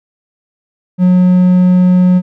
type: tone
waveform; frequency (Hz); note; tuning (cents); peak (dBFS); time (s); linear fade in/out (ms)
triangle; 181.5; F#3; -33; -3; 0.98-2.22; 50
effects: none